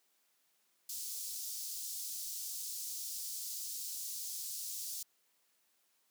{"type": "high-pass noise", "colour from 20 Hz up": "pink", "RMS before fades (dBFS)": -42, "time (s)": [0.89, 5.03], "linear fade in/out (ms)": 5, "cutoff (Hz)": 5000, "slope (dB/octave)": 24, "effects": ["white hiss -75 dBFS RMS until 6.1 s", "high-pass 200 Hz 12 dB/octave"]}